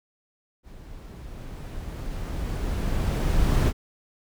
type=noise with level ramp; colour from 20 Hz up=brown; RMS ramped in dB=-44 to -19 dBFS; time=0.63-3.73 s; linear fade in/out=50 ms; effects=none